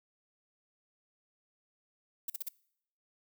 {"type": "noise bursts", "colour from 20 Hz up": "violet", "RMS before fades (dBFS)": -36, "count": 4, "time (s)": [2.28, 2.486], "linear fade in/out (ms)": 5, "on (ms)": 20, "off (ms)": 42, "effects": ["noise-tail reverb RT60 0.7 s tail -23 dB re dry"]}